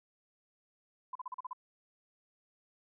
sine tone bursts, 1011 Hz, B5, 40 cents sharp, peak -37 dBFS, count 7, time 1.13-1.532 s, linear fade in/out 5 ms, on 24 ms, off 39 ms, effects none

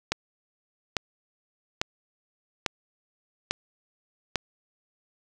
click train, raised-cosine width 0.2 ms, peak -7 dBFS, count 6, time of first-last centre 0.12-4.357 s, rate 1.18 Hz, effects none

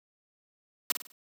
white noise with echo, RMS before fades -25 dBFS, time 0.9-0.92 s, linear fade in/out 2 ms, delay 50 ms, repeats 4, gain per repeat -8 dB, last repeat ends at 1.12 s, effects high-pass 200 Hz 12 dB/octave

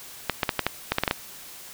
clicks, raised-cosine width 0.3 ms, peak -5 dBFS, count 10, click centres 0.297 / 0.432 / 0.492 / 0.593 / 0.666 / 0.92 / 0.984 / 1.036 / 1.078 / 1.111 s, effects white hiss -43 dBFS RMS until 1.73 s

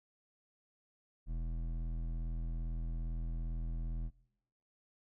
sine tone with hard clipping, 41.2 Hz, E1, in tune, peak -37 dBFS, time 1.26-4.11 s, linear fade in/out 50 ms, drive 11 dB, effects noise-tail reverb RT60 1.0 s tail -25 dB re dry

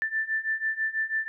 sine beating tone pair, 1766 / 1772.1 Hz, A6 / A6, +6 / +12 cents, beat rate 6.1 Hz, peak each -30 / -28 dBFS, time 0.02-1.28 s, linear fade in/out 0 ms, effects none

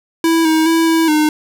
square tone with pitch steps, 328.9 / 317.6 / 328.3 / 326.2 / 305.1 Hz, E4 / D#4 / E4 / E4 / D#4, -4 / +36 / -7 / -18 / -34 cents, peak -11 dBFS, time 0.24-1.29 s, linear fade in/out 2 ms, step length 210 ms, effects none

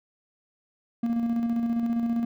triangle tone with tremolo, 233.1 Hz, A#3, in tune, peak -20 dBFS, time 1.03-2.25 s, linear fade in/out 5 ms, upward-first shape square, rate 15 Hz, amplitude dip 35%, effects none

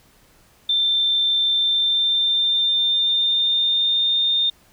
sine tone with pitch glide, 3567 to 3634 Hz, A7 to A#7, +23 to -45 cents, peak -16 dBFS, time 0.69-4.5 s, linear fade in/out 5 ms, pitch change +32 cents, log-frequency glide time 1.52-4.19 s, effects pink hiss -55 dBFS RMS until 4.72 s

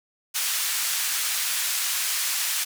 white band-pass noise, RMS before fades -26 dBFS, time 0.34-2.65 s, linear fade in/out 20 ms, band 1400 to 13000 Hz, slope 12 dB/octave, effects none

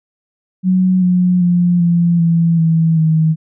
sine tone with pitch steps, 185 / 180.36 / 175.83 / 171.42 / 167.12 / 162.92 / 158.83 Hz, F#3 / F#3 / F3 / F3 / E3 / E3 / D#3, 0 / -44 / +12 / -32 / +24 / -20 / +36 cents, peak -9 dBFS, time 0.63-3.36 s, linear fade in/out 50 ms, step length 390 ms, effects none

